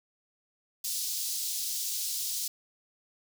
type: high-pass noise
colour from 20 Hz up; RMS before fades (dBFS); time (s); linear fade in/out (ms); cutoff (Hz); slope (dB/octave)
pink; -33; 0.84-2.48; 5; 4300; 24
effects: none